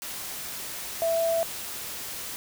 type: tone in noise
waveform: sine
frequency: 663 Hz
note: E5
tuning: 10 cents sharp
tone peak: -22 dBFS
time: 1.02-1.43 s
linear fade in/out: 0 ms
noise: white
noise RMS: -36 dBFS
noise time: 0.02-2.36 s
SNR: +11 dB
effects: none